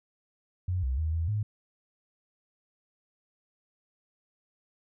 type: tone with pitch steps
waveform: sine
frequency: 90.7 / 64.8 / 79.1 / 82.2 / 105.6 Hz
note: F#2 / C2 / D#2 / E2 / G#2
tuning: -34 / -16 / +29 / -4 / +29 cents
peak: -26 dBFS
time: 0.68-1.43 s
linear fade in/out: 5 ms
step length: 150 ms
effects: none